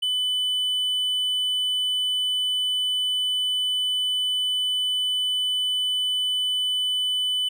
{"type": "tone", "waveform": "triangle", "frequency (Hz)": 3000, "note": "F#7", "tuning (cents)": 23, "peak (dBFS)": -20, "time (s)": [0.02, 7.49], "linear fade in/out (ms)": 10, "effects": []}